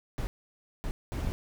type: noise bursts at uneven times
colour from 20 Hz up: brown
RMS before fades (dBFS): -32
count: 3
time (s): 0.18-0.27 / 0.84-0.91 / 1.12-1.32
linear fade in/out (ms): 0
effects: none